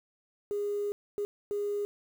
sine tone bursts at uneven times, 410 Hz, G#4, 22 cents flat, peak -28 dBFS, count 3, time 0.51-0.92 / 1.18-1.25 / 1.51-1.85 s, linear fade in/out 0 ms, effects tanh soft clip ceiling -25 dBFS + 9-bit

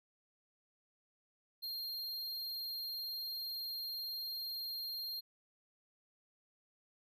square tone, 4207 Hz, C8, 9 cents sharp, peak -40 dBFS, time 1.62-5.21 s, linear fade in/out 20 ms, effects none

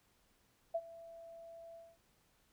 sine tone with ADSR envelope, 667 Hz, E5, 20 cents sharp, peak -31 dBFS, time 0.74-1.98 s, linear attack 12 ms, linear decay 51 ms, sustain -19 dB, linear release 230 ms, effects pink hiss -73 dBFS RMS until 2.52 s

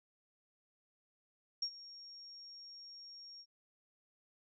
sine tone with ADSR envelope, 5560 Hz, F8, 9 cents flat, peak -32 dBFS, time 1.62-3.46 s, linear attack 6 ms, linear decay 71 ms, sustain -18 dB, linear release 57 ms, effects none

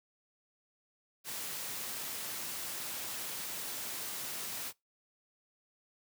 white noise, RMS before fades -40 dBFS, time 1.24-4.73 s, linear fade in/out 50 ms, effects noise-tail reverb RT60 0.2 s tail -24 dB re dry + high-pass 100 Hz 12 dB/octave

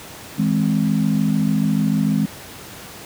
sine chord, E augmented, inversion none, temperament equal with one note detuned, 161.05 / 207.7 / 261.6 Hz, E3 / G#3 / B#3, -40 / 0 / 0 cents, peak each -20 / -18 / -22 dBFS, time 0.38-2.26 s, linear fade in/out 10 ms, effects pink hiss -37 dBFS RMS until 3.05 s + high-pass 80 Hz 12 dB/octave

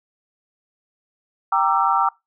sine chord, E half-diminished seventh, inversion first, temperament equal with one note detuned, 784 / 932.3 / 1174.7 / 1337.7 Hz, G5 / Bb5 / D6 / E6, 0 / 0 / 0 / +25 cents, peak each -21 dBFS, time 1.52-2.09 s, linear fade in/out 5 ms, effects noise-tail reverb RT60 0.2 s tail -23 dB re dry

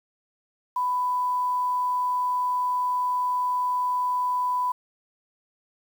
sine tone with quantisation, 995 Hz, B5, 13 cents sharp, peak -22 dBFS, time 0.76-4.72 s, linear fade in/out 5 ms, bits 8, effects none

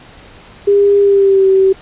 sine tone with pitch glide, 403.3 to 383.5 Hz, G4 to G4, +49 to -38 cents, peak -6 dBFS, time 0.67-1.73 s, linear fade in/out 10 ms, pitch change -87 cents, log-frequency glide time 1-1.47 s, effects pink hiss -39 dBFS RMS until 1.81 s + resampled to 8000 Hz

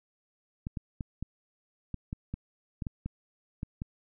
clicks, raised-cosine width 5 ms, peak -22 dBFS, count 12, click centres 0.669 / 0.772 / 1.008 / 1.226 / 1.943 / 2.129 / 2.34 / 2.822 / 2.868 / 3.06 / 3.631 / 3.819 s, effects none

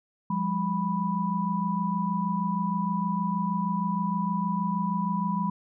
sine tone cluster, 175.6 / 202 / 987 Hz, F3 / G#3 / B5, +10 / -48 / -1 cents, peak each -29 dBFS, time 0.3-5.5 s, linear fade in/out 5 ms, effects none

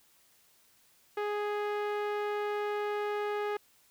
sawtooth tone with low-pass filter, 415.3 Hz, G#4, in tune, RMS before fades -33 dBFS, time 1.17-3.57 s, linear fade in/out 5 ms, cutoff 2100 Hz, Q 0.84, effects white hiss -65 dBFS RMS until 3.9 s

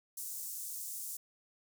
pink high-pass noise, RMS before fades -42 dBFS, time 0.17-1.17 s, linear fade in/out 5 ms, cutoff 7100 Hz, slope 24 dB/octave, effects none

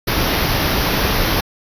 pink band-stop noise, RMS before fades -17 dBFS, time 0.07-1.41 s, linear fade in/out 10 ms, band 5900 to 11000 Hz, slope 96 dB/octave, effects resampled to 32000 Hz

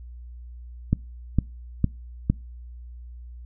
click train, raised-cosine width 5 ms, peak -6 dBFS, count 4, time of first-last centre 0.93-2.3 s, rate 2.19 Hz, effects noise-tail reverb RT60 0.3 s tail -25 dB re dry + added 60 Hz sine -38 dBFS peak until 3.45 s

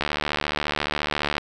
click train, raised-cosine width 0.3 ms, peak -7 dBFS, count 103, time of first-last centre 0.01-1.381 s, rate 74.4 Hz, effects none

